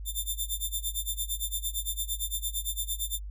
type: tone with tremolo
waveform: 5% pulse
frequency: 3577 Hz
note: A7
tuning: 28 cents sharp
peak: -20 dBFS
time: 0.05-3.2 s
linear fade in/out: 50 ms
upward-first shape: sine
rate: 8.8 Hz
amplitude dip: 95%
effects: added 50 Hz sine -36 dBFS peak until 3.3 s